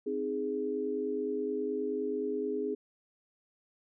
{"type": "chord", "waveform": "sine", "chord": "Ab major", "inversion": "first", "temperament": "equal", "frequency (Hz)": [261.6, 311.1, 415.3], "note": ["C4", "Eb4", "Ab4"], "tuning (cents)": [0, 0, 0], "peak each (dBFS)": [-37, -38, -32], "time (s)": [0.06, 2.75], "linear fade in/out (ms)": 10, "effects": []}